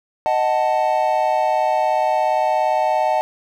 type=chord; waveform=triangle; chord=D# diminished; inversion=none; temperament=equal with one note detuned; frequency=622.3 / 742.6 / 880 Hz; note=D#5 / F#5 / A5; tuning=0 / +6 / 0 cents; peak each=-18 dBFS; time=0.26-3.21 s; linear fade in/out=0 ms; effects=none